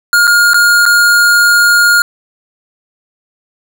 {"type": "tone with dropouts", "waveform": "square", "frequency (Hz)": 1421, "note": "F6", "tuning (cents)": 30, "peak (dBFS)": -6, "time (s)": [0.13, 2.02], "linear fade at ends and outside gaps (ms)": 1, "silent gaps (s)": [[0.271, 0.276], [0.534, 0.543], [0.855, 0.862]], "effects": []}